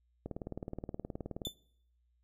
click train, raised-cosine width 2 ms, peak -26 dBFS, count 24, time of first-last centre 0.26-1.471 s, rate 19 Hz
40% pulse tone with exponential decay, 3520 Hz, A7, in tune, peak -31 dBFS, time 1.45-1.57 s, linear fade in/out 2 ms, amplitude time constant 26 ms
effects noise-tail reverb RT60 0.7 s tail -23 dB re dry + added 60 Hz sine -70 dBFS peak until 2.23 s

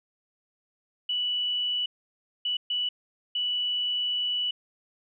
sine tone bursts at uneven times, 2957 Hz, F#7, 2 cents flat, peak -25 dBFS, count 4, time 1.09-1.86 / 2.45-2.57 / 2.7-2.89 / 3.35-4.51 s, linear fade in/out 5 ms, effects none

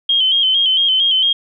sine tone with vibrato, 3149 Hz, G7, 7 cents sharp, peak -11 dBFS, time 0.09-1.33 s, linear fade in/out 5 ms, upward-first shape square, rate 4.4 Hz, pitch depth 49 cents each way, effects none

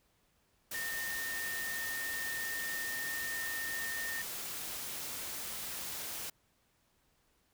sine tone in noise, 1826 Hz, A#6, 36 cents flat, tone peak -37 dBFS, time 0.74-4.22 s, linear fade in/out 5 ms, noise white, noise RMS -41 dBFS, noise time 0.71-6.3 s, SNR +1 dB, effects pink hiss -73 dBFS RMS until 7.53 s

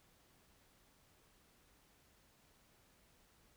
silence, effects pink hiss -70 dBFS RMS until 3.56 s

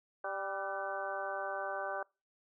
harmonic tone with a mistuned harmonic, 196 Hz, G3, in tune, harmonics 2 / 3 / 4 / 5 / 6 / 7 / 8, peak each -47 / -40 / -41 / -48 / -43 / -51 / -42 dBFS, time 0.24-2.03 s, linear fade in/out 5 ms, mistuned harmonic 8, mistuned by -56 cents, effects noise-tail reverb RT60 0.3 s tail -26 dB re dry

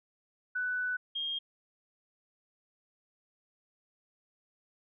sine tone pair in turn, 1492 / 3228 Hz, F#6 / G#7, +14 / -50 cents, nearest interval octave + minor second, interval 1336 cents, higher second, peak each -30 / -32 dBFS, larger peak first, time 0.55-0.97 / 1.15-1.39 s, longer first, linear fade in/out 10 ms, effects none

